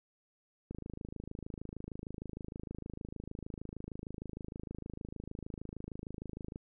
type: click train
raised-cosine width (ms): 3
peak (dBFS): -29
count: 156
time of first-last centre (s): 0.71-6.559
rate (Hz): 26.5
effects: none